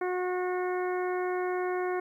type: harmonic tone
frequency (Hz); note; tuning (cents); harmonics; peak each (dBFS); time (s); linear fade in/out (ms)
363.6; F#4; -30; 1 / 2 / 3 / 4 / 5 / 6; -29 / -35 / -39 / -41 / -43 / -45; 0.01-2; 5
effects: 11-bit